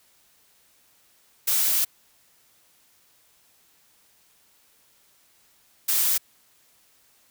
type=noise bursts at uneven times; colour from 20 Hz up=blue; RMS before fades=-22 dBFS; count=2; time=1.47-1.85 / 5.88-6.18 s; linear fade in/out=10 ms; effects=white hiss -61 dBFS RMS until 7.3 s